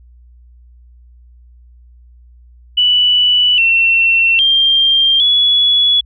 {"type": "tone with pitch steps", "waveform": "sine", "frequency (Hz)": [2964, 2706, 3186, 3392], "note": ["F#7", "E7", "G7", "G#7"], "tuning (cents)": [2, 45, 27, 36], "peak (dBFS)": -8, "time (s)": [2.77, 6.01], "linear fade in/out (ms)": 10, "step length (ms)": 810, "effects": ["added 60 Hz sine -40 dBFS peak until 6.05 s"]}